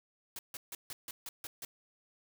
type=noise bursts; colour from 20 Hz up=white; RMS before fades=-43 dBFS; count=8; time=0.36-1.65 s; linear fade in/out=2 ms; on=30 ms; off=150 ms; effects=none